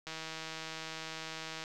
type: click train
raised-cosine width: 0.2 ms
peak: -24 dBFS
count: 252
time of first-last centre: 0.07-1.639 s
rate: 160 Hz
effects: none